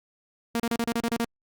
sawtooth tone bursts, 233.1 Hz, A#3, in tune, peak -20 dBFS, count 9, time 0.55-1.245 s, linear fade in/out 0 ms, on 47 ms, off 34 ms, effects Opus 48 kbps

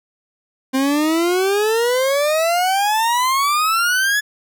40% pulse exponential sweep, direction up, 260 to 1717 Hz, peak -14 dBFS, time 0.73-4.21 s, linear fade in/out 20 ms, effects none

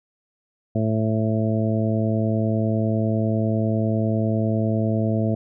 harmonic tone, 110 Hz, A2, in tune, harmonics 1 / 2 / 3 / 4 / 5 / 6, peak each -22 / -23 / -29 / -32 / -31 / -29 dBFS, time 0.75-5.35 s, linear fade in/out 5 ms, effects none

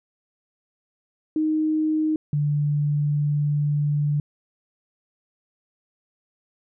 sine tone pair in turn, 311.1 / 146.82 Hz, D#4 / D3, 0 / 0 cents, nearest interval octave + minor second, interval 1300 cents, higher first, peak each -19 dBFS, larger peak neither, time 1.36-2.16 / 2.33-4.2 s, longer second, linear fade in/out 2 ms, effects none

